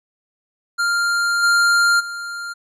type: tone with level steps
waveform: square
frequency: 1396.9 Hz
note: F6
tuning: in tune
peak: -17 / -13 / -27 dBFS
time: 0.78-2.54 s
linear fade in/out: 20 ms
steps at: 1.42 / 1.99 s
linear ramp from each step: 20 ms
effects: low-pass 9000 Hz 12 dB/octave